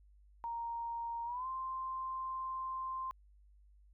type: tone with pitch glide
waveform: sine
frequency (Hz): 932.3 to 1046.5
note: A#5 to C6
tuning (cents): 0 to 0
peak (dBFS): -37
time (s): 0.44-3.11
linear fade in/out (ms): 0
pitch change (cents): +200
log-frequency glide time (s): 1.25-1.47
effects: added 50 Hz sine -60 dBFS peak until 3.93 s